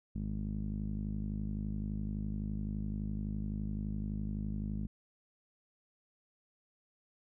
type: tone with low-pass filter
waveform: sawtooth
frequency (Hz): 51.8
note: G#1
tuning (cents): -4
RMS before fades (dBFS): -37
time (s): 0.15-4.87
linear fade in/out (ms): 5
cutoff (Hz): 210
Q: 3.9
effects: none